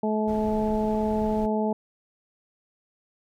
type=harmonic tone; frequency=215.3 Hz; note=A3; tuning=37 cents flat; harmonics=1 / 2 / 3 / 4; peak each=-25 / -28 / -30 / -31 dBFS; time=0.03-1.73 s; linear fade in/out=5 ms
type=noise; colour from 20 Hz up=brown; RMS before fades=-37 dBFS; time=0.27-1.47 s; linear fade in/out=20 ms
effects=none